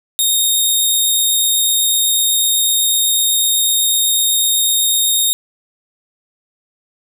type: tone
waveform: 15% pulse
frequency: 3708 Hz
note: A#7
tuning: 10 cents flat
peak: -5 dBFS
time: 0.19-5.33 s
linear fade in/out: 0 ms
effects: none